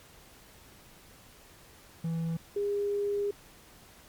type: tone pair in turn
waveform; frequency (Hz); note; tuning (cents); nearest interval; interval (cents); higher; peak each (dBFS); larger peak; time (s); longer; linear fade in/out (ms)
triangle / sine; 164.81 / 406.7; E3 / G#4; 0 / -36; octave + major third; 1564; second; -27; neither; 2.04-2.37 / 2.56-3.31; second; 5
effects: pink hiss -55 dBFS RMS until 4.08 s + MP3 96 kbps